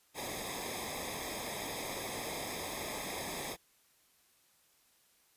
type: noise with comb filter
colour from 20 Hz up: pink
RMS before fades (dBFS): -40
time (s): 0.14-3.57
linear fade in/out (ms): 50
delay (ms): 0.69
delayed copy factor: -0.85
effects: white hiss -69 dBFS RMS until 5.36 s + resampled to 32000 Hz